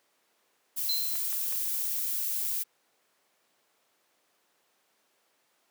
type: noise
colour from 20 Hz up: violet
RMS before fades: -31 dBFS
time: 0.76-2.64 s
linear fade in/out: 20 ms
type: tone with exponential decay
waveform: sine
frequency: 4088 Hz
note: C8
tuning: 41 cents flat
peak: -25 dBFS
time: 0.89-1.4 s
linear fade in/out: 2 ms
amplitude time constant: 110 ms
type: clicks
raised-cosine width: 0.3 ms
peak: -27 dBFS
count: 3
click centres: 1.155 / 1.328 / 1.526 s
effects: pink hiss -70 dBFS RMS until 5.7 s + high-pass 400 Hz 12 dB/octave